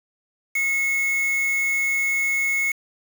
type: tone with quantisation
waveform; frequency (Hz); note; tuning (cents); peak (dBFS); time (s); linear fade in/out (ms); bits
triangle; 2182; C#7; -28; -18; 0.55-2.72; 5; 5
effects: none